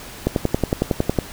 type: click train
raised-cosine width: 2 ms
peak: -3 dBFS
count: 11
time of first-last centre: 0.27-1.187 s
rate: 10.9 Hz
effects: pink hiss -37 dBFS RMS until 1.32 s